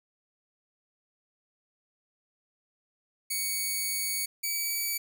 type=tone pair in turn; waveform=5% pulse; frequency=2236 / 2291 Hz; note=C#7 / D7; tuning=+14 / -44 cents; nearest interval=unison; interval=42 cents; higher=second; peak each=-19 dBFS; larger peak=neither; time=3.3-4.26 / 4.43-4.98 s; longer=first; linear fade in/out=10 ms; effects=none